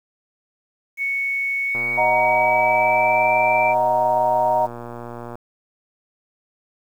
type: tone with pitch glide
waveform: sine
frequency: 2217 to 2342 Hz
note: C#7 to D7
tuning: 0 to -5 cents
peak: -20 dBFS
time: 0.97-3.75 s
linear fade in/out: 50 ms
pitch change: +95 cents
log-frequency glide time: 1.64-3.32 s
type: click train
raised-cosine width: 1 ms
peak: -20 dBFS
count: 430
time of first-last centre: 1.75-5.355 s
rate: 119 Hz
type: chord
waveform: sine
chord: D# minor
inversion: none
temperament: equal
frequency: 622.3 / 740 / 932.3 Hz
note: D#5 / F#5 / A#5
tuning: 0 / 0 / 0 cents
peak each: -20 / -21 / -19 dBFS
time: 1.97-4.67 s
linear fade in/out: 20 ms
effects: 8-bit